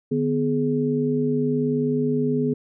sine tone cluster, 150.3 / 249.1 / 419.8 Hz, D3 / B3 / G#4, +40 / +15 / +19 cents, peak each -26 / -22 / -24 dBFS, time 0.11-2.54 s, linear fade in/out 10 ms, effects none

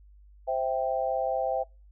sine chord, C major, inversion none, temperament equal, 523.3 / 659.3 / 784 Hz, C5 / E5 / G5, 0 / 0 / 0 cents, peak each -30 / -29 / -30 dBFS, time 0.47-1.64 s, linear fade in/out 20 ms, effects noise-tail reverb RT60 0.3 s tail -26 dB re dry + added 50 Hz sine -51 dBFS peak until 1.91 s

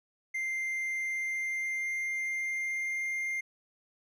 triangle tone with pitch glide, 2093 to 2108 Hz, C7 to C7, 0 to +12 cents, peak -29 dBFS, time 0.34-3.41 s, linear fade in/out 10 ms, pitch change +12 cents, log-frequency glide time 1.01-3.07 s, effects none

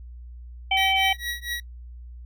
harmonic tone, 770 Hz, G5, 31 cents flat, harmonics 1 / 3 / 4, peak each -23 / -23 / -23 dBFS, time 0.71-1.13 s, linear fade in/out 5 ms
25% pulse tone with tremolo, 1916 Hz, A#6, 47 cents sharp, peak -22 dBFS, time 0.77-1.6 s, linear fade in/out 2 ms, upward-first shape triangle, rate 4.3 Hz, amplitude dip 100%
effects noise-tail reverb RT60 0.1 s tail -24 dB re dry + added 60 Hz sine -38 dBFS peak until 2.25 s

